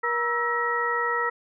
harmonic tone with a mistuned harmonic, 475.9 Hz, A#4, 36 cents sharp, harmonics 1 / 2 / 3 / 4, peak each -30 / -30 / -27 / -27 dBFS, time 0.03-1.3 s, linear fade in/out 10 ms, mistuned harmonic 3, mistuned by -140 cents, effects none

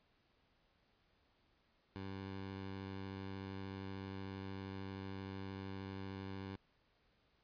15% pulse tone with vibrato, 96.7 Hz, G2, 23 cents flat, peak -38 dBFS, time 1.96-6.56 s, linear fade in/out 0 ms, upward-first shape sine, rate 13 Hz, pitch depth 12 cents each way, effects pink hiss -75 dBFS RMS until 7.43 s + resampled to 11025 Hz

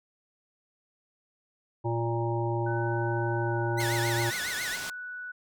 harmonic tone, 116.54 Hz, A#2, in tune, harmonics 1 / 3 / 5 / 7 / 8, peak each -29 / -31 / -37 / -36 / -36 dBFS, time 1.84-4.31 s, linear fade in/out 20 ms
sine tone with pitch glide, 1500 to 1479.3 Hz, F#6 to F#6, +23 to -1 cents, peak -36 dBFS, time 2.66-5.32 s, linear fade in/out 10 ms, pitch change -24 cents, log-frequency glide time 3.41-3.57 s
sawtooth tone with vibrato, 1902 Hz, A#6, 34 cents sharp, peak -29 dBFS, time 3.77-4.77 s, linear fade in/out 20 ms, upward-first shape triangle, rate 7.3 Hz, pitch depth 240 cents each way
white low-pass noise, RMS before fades -38 dBFS, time 3.8-4.9 s, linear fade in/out 2 ms, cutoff 7200 Hz, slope 12 dB/octave
effects none

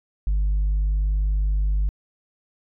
sine tone, 50.3 Hz, G1, 45 cents sharp, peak -16 dBFS, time 0.27-1.89 s, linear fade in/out 0 ms, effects tanh soft clip ceiling -17 dBFS

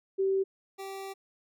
sine / 25% pulse tone pair in turn, 386.3 / 388.8 Hz, G4 / G4, -25 / -14 cents, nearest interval unison, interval 11 cents, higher second, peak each -24 / -34 dBFS, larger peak first, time 0.18-0.44 / 0.78-1.14 s, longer second, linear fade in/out 20 ms, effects none

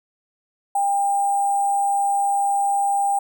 sine tone with sample-and-hold, 799 Hz, G5, 33 cents sharp, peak -17 dBFS, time 0.75-3.19 s, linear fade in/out 5 ms, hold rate 8820 Hz, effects none

